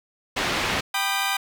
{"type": "low-pass noise", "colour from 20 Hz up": "white", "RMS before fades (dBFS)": -25, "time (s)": [0.36, 0.81], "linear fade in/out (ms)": 10, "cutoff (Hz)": 2900, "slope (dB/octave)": 12}
{"type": "chord", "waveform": "15% pulse", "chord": "G augmented", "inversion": "none", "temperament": "equal with one note detuned", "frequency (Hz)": [784, 987.8, 1216.8], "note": ["G5", "B5", "D#6"], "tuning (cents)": [0, 0, -39], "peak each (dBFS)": [-19, -22, -21], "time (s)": [0.94, 1.37], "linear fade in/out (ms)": 5}
{"effects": []}